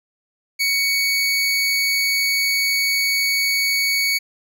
25% pulse tone, 2234 Hz, C#7, 13 cents sharp, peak -13 dBFS, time 0.59-4.19 s, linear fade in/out 20 ms, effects none

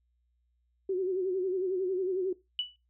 sine tone with vibrato, 373 Hz, F#4, 14 cents sharp, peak -27 dBFS, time 0.89-2.33 s, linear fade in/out 5 ms, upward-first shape sine, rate 11 Hz, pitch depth 70 cents each way
sine tone with exponential decay, 2960 Hz, F#7, in tune, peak -25 dBFS, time 2.59-2.76 s, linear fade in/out 1 ms, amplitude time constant 36 ms
effects noise-tail reverb RT60 0.2 s tail -17 dB re dry + added 60 Hz sine -70 dBFS peak until 2.89 s

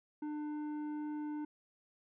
triangle tone with tanh clipping, 299.8 Hz, D4, 36 cents sharp, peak -39 dBFS, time 0.22-1.45 s, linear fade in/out 5 ms, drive 13 dB, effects none

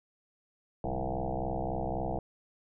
sine tone with frequency modulation, 329.6 Hz, E4, in tune, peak -30 dBFS, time 0.84-2.19 s, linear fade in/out 2 ms, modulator 63.7 Hz, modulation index 7.3, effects none

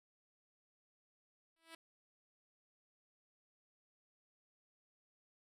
5% pulse tone with exponential growth, 327.6 Hz, E4, 11 cents flat, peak -37 dBFS, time 1.56-1.75 s, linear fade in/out 5 ms, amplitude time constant 41 ms, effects resampled to 32000 Hz

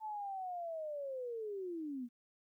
sine linear sweep, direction down, 880 to 231.1 Hz, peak -39 dBFS, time 0-2.09 s, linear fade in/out 50 ms, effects 13-bit

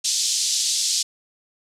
white band-pass noise, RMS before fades -22 dBFS, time 0.04-1.03 s, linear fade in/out 10 ms, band 3800 to 7600 Hz, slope 24 dB/octave, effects low-pass 12000 Hz 12 dB/octave

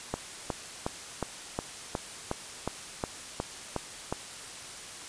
click train, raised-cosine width 1 ms, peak -15 dBFS, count 12, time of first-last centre 0.14-4.126 s, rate 2.76 Hz, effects white hiss -43 dBFS RMS until 5.08 s + resampled to 22050 Hz

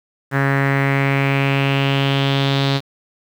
sawtooth tone with low-pass filter sweep, 137.8 Hz, C#3, 10 cents flat, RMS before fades -17 dBFS, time 0.31-2.81 s, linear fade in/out 50 ms, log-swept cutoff 1700 to 4000 Hz, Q 4.2, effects 7-bit

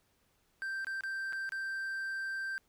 triangle tone with dropouts, 1568 Hz, G6, in tune, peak -33 dBFS, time 0.62-2.58 s, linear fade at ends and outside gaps 0 ms, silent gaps 0.846-0.869 / 1.008-1.036 / 1.325-1.331 / 1.492-1.521 s, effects pink hiss -73 dBFS RMS until 2.68 s

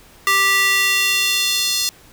square tone with high-pass filter sweep, 392 Hz, G4, in tune, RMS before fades -17 dBFS, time 0.27-1.89 s, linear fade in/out 0 ms, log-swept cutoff 1500 to 4600 Hz, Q 1.9, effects pink hiss -47 dBFS RMS until 2.12 s

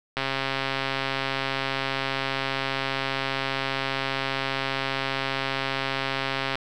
click train, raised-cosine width 0.3 ms, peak -10 dBFS, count 863, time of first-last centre 0.17-6.555 s, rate 135 Hz, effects none

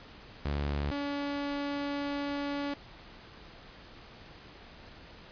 sawtooth tone pair in turn, 72 / 284.9 Hz, D2 / C#4, -34 / +48 cents, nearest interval 2 octaves, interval 2382 cents, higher second, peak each -26 / -28 dBFS, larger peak first, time 0.45-0.91 / 0.91-2.74 s, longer second, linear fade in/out 5 ms, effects pink hiss -51 dBFS RMS until 5.31 s + resampled to 11025 Hz

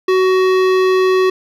sine tone with hard clipping, 373.9 Hz, F#4, 18 cents sharp, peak -12 dBFS, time 0.08-1.3 s, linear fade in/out 5 ms, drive 17 dB, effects none

